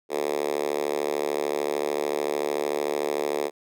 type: tone with high-pass filter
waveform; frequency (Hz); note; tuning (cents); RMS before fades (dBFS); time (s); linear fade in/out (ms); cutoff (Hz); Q
5% pulse; 73.42; D2; 0; -27; 0.09-3.51; 50; 410; 3.1
effects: none